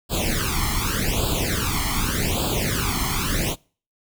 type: noise with flanger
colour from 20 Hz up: pink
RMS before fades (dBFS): -23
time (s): 0.09-3.56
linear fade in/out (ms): 50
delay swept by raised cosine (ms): 0.25 to 0.96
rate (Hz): 0.85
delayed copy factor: +1
effects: noise-tail reverb RT60 0.4 s tail -25 dB re dry